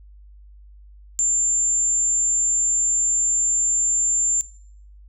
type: tone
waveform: sine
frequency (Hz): 7260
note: A#8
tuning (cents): -47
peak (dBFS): -17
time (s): 1.19-4.41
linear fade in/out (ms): 0
effects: noise-tail reverb RT60 0.6 s tail -21 dB re dry + added 50 Hz sine -43 dBFS peak until 5.08 s